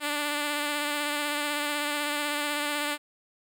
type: tone with vibrato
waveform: 5% pulse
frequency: 293.7 Hz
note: D4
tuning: in tune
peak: -16 dBFS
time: 0-2.98 s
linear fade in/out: 50 ms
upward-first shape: sine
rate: 16 Hz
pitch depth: 22 cents each way
effects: none